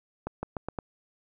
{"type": "accelerating click train", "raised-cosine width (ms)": 1, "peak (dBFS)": -18, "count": 5, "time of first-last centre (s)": [0.27, 0.788], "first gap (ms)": 160, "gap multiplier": 0.86, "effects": []}